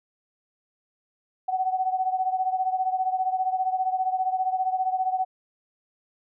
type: beating tone pair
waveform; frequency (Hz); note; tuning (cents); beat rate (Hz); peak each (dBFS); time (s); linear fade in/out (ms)
sine; 746 / 761; F#5 / F#5; +14 / +48; 15; -24 / -28; 1.48-5.25; 10
effects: none